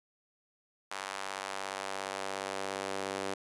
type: tone with high-pass filter sweep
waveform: sawtooth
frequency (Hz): 97.1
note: G2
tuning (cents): -16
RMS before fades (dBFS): -38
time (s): 0.91-3.34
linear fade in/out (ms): 5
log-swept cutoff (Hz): 990 to 410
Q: 1.1
effects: resampled to 24000 Hz